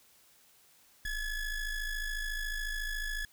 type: ring-modulated tone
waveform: square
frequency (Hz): 842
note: G#5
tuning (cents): +24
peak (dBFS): -31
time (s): 1.05-3.25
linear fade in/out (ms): 2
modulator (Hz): 869
effects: white hiss -63 dBFS RMS until 3.32 s